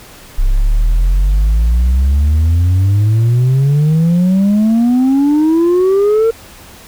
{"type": "exponential sweep", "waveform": "sine", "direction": "up", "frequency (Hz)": [31.74, 460], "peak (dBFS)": -5, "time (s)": [0.38, 6.31], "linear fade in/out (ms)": 10, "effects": ["tanh soft clip ceiling -7 dBFS", "pink hiss -37 dBFS RMS until 6.87 s"]}